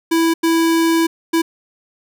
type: tone bursts at uneven times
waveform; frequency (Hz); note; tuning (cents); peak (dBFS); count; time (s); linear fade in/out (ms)
square; 329.6; E4; 0; -13; 3; 0.11-0.34 / 0.43-1.07 / 1.33-1.42; 10
effects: none